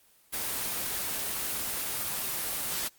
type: noise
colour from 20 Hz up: white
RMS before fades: -32 dBFS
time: 0.32-2.89 s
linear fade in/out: 20 ms
effects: white hiss -62 dBFS RMS until 2.98 s + Opus 24 kbps